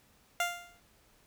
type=tone with exponential decay; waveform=15% pulse; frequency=698.5 Hz; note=F5; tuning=in tune; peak=-20 dBFS; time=0.4-0.8 s; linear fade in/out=2 ms; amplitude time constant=86 ms; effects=pink hiss -65 dBFS RMS until 1.26 s